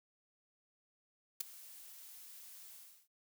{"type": "noise with ADSR envelope", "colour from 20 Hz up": "blue", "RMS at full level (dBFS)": -33, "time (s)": [1.4, 3.08], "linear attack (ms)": 9, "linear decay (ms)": 6, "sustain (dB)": -21, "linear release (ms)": 340, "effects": []}